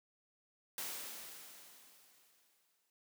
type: noise with exponential decay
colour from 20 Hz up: white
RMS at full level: -41 dBFS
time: 0.78-2.9 s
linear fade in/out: 1 ms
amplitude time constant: 460 ms
effects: noise-tail reverb RT60 0.3 s tail -26 dB re dry + high-pass 200 Hz 12 dB/octave